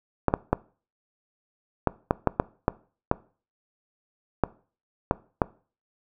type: clicks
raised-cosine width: 1 ms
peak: -5 dBFS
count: 12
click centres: 0.283 / 0.339 / 0.53 / 1.873 / 2.109 / 2.273 / 2.399 / 2.681 / 3.114 / 4.437 / 5.111 / 5.418 s
effects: noise-tail reverb RT60 0.4 s tail -21 dB re dry